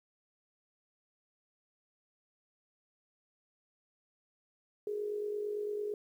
sine tone with amplitude modulation, 416.9 Hz, G#4, 7 cents sharp, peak -31 dBFS, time 4.87-5.94 s, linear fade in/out 2 ms, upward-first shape sine, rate 48.9 Hz, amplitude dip 55%, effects 11-bit

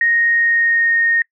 sine tone with pitch glide, 1864.7 to 1850.8 Hz, A#6 to A#6, 0 to -13 cents, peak -12 dBFS, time 0.01-1.22 s, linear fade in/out 2 ms, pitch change -13 cents, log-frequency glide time 0.32-0.97 s, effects noise-tail reverb RT60 0.1 s tail -24 dB re dry

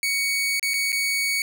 sawtooth tone with dropouts, 2236 Hz, C#7, 14 cents sharp, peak -18 dBFS, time 0.03-1.42 s, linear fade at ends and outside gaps 1 ms, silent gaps 0.596-0.628 / 0.736-0.74 / 0.92-0.927 s, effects none

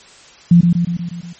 sine tone with echo, 172.6 Hz, F3, 20 cents flat, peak -4 dBFS, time 0.51-0.61 s, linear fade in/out 5 ms, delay 120 ms, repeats 6, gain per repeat -4 dB, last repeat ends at 1.33 s, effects white hiss -43 dBFS RMS until 1.39 s + MP3 32 kbps

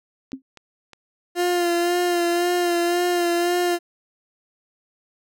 clicks, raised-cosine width 0.2 ms, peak -26 dBFS, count 7, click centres 0.319 / 0.573 / 0.933 / 2.325 / 2.361 / 2.716 / 2.764 s
sine tone with exponential decay, 265.4 Hz, C4, 25 cents sharp, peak -23 dBFS, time 0.33-0.42 s, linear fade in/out 2 ms, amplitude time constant 18 ms
30% pulse tone with vibrato, 349.2 Hz, F4, in tune, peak -16 dBFS, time 1.35-3.79 s, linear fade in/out 50 ms, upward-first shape sine, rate 1.9 Hz, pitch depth 29 cents each way
effects none

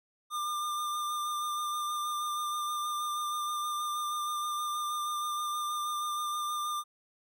square tone with vibrato, 1200 Hz, D6, 37 cents sharp, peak -32 dBFS, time 0.3-6.84 s, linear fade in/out 50 ms, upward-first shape sine, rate 6.3 Hz, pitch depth 17 cents each way, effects none

